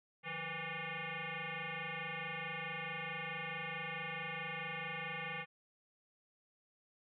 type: tone with frequency modulation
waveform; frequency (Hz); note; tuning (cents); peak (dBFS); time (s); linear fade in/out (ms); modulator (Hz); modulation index
sine; 176.3; F3; +17; -39; 0.23-5.46; 50; 328; 7.9
effects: none